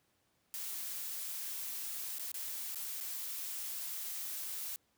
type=noise with dropouts; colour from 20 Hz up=blue; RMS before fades=-41 dBFS; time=0.54-4.76 s; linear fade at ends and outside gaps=0 ms; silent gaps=2.184-2.195 / 2.317-2.342 / 2.747-2.757 / 3.003-3.009 s; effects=pink hiss -75 dBFS RMS until 4.97 s + high-pass 80 Hz 12 dB/octave